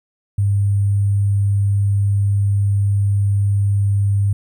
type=tone with sample-and-hold; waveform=sine; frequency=100.2 Hz; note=G2; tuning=38 cents sharp; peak=-13 dBFS; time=0.38-4.33 s; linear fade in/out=5 ms; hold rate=8820 Hz; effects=none